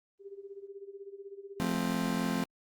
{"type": "tone with tremolo", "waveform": "sine", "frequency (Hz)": 396.9, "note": "G4", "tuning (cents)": 22, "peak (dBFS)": -40, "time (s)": [0.19, 1.78], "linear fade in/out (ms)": 50, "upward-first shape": "sine", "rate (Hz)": 16, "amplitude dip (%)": 80}
{"type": "chord", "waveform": "40% pulse", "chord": "F major", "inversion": "none", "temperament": "just", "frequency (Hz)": [174.61, 218.3, 261.9], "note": ["F3", "A3", "C4"], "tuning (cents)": [0, -13, 2], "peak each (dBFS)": -33, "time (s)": [1.6, 2.44], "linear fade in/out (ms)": 0}
{"effects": ["Opus 32 kbps"]}